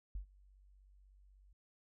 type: tone with ADSR envelope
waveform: sine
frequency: 48.15 Hz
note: G1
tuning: 30 cents flat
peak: -37 dBFS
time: 0.15-1.53 s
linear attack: 3 ms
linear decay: 100 ms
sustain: -24 dB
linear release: 5 ms
effects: none